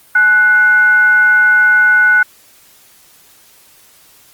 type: tone with frequency modulation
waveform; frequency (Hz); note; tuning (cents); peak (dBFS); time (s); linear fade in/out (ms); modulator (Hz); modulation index
sine; 1480; F#6; 0; -6; 0.15-2.23; 5; 633; 0.27
effects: white hiss -46 dBFS RMS until 4.33 s + Opus 32 kbps